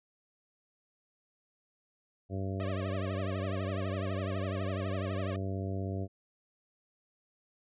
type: harmonic tone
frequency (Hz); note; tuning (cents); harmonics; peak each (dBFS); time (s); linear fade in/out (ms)
96.4; G2; -28; 1 / 2 / 3 / 4 / 5 / 6 / 7; -34 / -40 / -42 / -43 / -47 / -47 / -46; 2.29-6.08; 50
type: tone with vibrato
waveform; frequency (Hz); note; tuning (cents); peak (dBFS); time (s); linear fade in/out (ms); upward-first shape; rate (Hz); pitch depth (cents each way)
sawtooth; 593; D5; +17; -35; 2.6-5.36; 0; triangle; 12; 200
effects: resampled to 8000 Hz